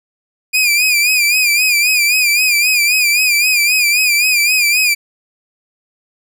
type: tone with vibrato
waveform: sawtooth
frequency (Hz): 2430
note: D#7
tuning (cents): -42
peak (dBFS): -7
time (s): 0.53-4.95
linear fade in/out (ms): 20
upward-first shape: sine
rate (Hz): 3.8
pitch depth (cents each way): 81
effects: none